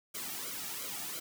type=noise with flanger; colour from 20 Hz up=white; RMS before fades=-40 dBFS; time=0.14-1.2 s; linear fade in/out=10 ms; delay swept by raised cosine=1.1 to 2 ms; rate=2.9 Hz; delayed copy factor=-0.75; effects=none